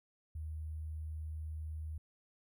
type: tone with sample-and-hold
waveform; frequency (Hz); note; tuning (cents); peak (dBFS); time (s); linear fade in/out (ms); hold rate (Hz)
sine; 78; D#2; +5; -39; 0.35-1.98; 5; 11025
effects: none